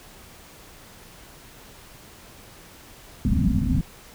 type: low-pass noise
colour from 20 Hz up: white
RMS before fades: -21 dBFS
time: 3.25-3.81 s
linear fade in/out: 2 ms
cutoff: 260 Hz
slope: 96 dB/octave
effects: pink hiss -47 dBFS RMS until 4.14 s